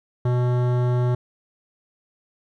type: tone with hard clipping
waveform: sine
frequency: 123.47 Hz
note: B2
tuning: in tune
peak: -20 dBFS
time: 0.25-1.15 s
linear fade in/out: 5 ms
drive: 16 dB
effects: none